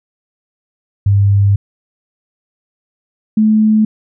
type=tone pair in turn; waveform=sine; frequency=100 / 216.1 Hz; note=G2 / A3; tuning=+35 / -31 cents; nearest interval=octave + minor second; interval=1334 cents; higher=second; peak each=-7 / -7 dBFS; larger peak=neither; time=1.06-1.56 / 3.37-3.85 s; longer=first; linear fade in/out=5 ms; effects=none